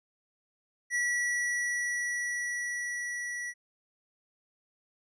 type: tone with level ramp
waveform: square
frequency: 1941 Hz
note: B6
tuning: 31 cents flat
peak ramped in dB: -27 to -35 dBFS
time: 0.9-3.54 s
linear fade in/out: 50 ms
effects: resampled to 22050 Hz